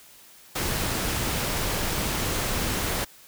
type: noise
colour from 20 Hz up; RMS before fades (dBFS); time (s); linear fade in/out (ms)
pink; -27; 0.55-3.05; 10
effects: white hiss -51 dBFS RMS until 3.27 s